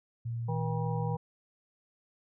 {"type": "tone", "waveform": "sine", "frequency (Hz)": 116.54, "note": "A#2", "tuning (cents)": 0, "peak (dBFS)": -32, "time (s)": [0.25, 1.16], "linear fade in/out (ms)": 10}
{"type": "harmonic tone", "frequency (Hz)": 160, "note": "D#3", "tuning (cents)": 49, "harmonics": [1, 3, 5, 6], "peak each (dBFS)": [-33, -38, -40, -41], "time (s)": [0.48, 1.17], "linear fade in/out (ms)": 10}
{"effects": []}